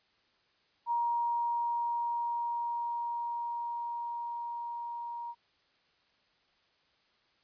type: tone with level ramp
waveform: sine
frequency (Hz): 944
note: A#5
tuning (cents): +22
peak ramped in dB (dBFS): -27 to -37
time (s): 0.86-5.35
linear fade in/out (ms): 50
effects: white hiss -70 dBFS RMS until 7.43 s + resampled to 11025 Hz